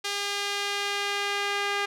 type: tone with band-pass filter sweep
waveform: sawtooth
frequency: 404.3 Hz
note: G#4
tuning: 46 cents flat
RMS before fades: -29 dBFS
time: 0.04-1.86 s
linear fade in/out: 10 ms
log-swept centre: 4100 to 2100 Hz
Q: 0.92
effects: none